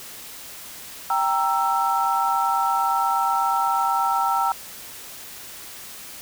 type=chord; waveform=sine; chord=E diminished; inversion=first; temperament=equal with one note detuned; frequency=784 / 932.3 / 1328.4 Hz; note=G5 / Bb5 / E6; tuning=0 / 0 / +13 cents; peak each=-23 dBFS; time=1.1-4.52 s; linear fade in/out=2 ms; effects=white hiss -39 dBFS RMS until 6.21 s